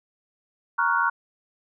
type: chord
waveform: sine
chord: Gb major seventh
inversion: first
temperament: equal with one note detuned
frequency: 937.2 / 1108.7 / 1396.9 / 1480 Hz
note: Bb5 / Db6 / F6 / Gb6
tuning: +9 / 0 / 0 / 0 cents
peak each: -25 dBFS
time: 0.78-1.1 s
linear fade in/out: 10 ms
effects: none